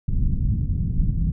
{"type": "low-pass noise", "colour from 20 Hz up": "pink", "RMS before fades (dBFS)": -21, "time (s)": [0.08, 1.32], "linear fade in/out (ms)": 5, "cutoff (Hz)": 180, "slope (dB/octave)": 24, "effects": []}